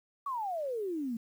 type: exponential sweep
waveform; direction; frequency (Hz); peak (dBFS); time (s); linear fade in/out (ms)
sine; down; 1154 to 220; -32; 0.26-1.17; 5
effects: 10-bit